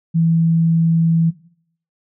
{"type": "tone", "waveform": "sine", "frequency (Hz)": 164.81, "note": "E3", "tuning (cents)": 0, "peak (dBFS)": -12, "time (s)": [0.14, 1.31], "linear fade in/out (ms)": 20, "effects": ["noise-tail reverb RT60 0.6 s tail -17 dB re dry"]}